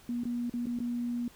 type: tone with dropouts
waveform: sine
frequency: 240.1 Hz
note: B3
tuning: 49 cents flat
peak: -30 dBFS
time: 0.09-1.28 s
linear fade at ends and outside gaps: 2 ms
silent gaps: 0.236-0.253 / 0.497-0.538 / 0.658-0.668 / 0.789-0.802 s
effects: pink hiss -57 dBFS RMS until 1.35 s